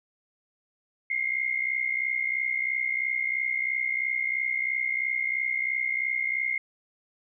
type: tone pair together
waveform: sine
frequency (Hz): 2093 / 2156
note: C7 / C#7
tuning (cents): 0 / -49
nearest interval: minor second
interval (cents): 51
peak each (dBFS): -28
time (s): 1.1-6.58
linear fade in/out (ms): 5
effects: none